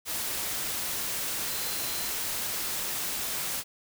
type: tone in noise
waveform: sine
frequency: 4091 Hz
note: C8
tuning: 40 cents flat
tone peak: -41 dBFS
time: 1.45-2.12 s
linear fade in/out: 50 ms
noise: white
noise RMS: -32 dBFS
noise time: 0.05-3.64 s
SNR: -12 dB
effects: none